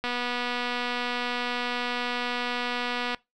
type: click train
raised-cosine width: 0.3 ms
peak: -14 dBFS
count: 759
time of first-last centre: 0.04-3.147 s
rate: 244 Hz
effects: noise-tail reverb RT60 0.2 s tail -22 dB re dry